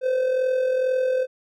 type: tone with amplitude modulation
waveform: triangle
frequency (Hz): 514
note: C5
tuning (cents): -31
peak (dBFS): -15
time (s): 0.01-1.27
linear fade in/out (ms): 50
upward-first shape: sine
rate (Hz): 42.2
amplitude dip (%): 50
effects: none